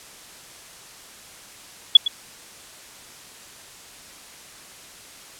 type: tone with echo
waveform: sine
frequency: 3389 Hz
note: G#7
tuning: 34 cents sharp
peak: -3 dBFS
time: 1.95-1.97 s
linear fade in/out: 5 ms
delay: 110 ms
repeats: 1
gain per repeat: -15 dB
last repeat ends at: 2.08 s
effects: white hiss -44 dBFS RMS until 5.39 s + low-pass 10000 Hz 12 dB/octave